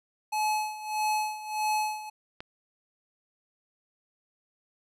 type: tone with tremolo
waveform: square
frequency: 855 Hz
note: A5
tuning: 50 cents flat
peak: -25 dBFS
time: 0.32-2.1 s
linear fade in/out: 10 ms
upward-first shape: sine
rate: 1.6 Hz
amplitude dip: 80%
type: click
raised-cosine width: 0.3 ms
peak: -23 dBFS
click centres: 2.405 s
effects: resampled to 32000 Hz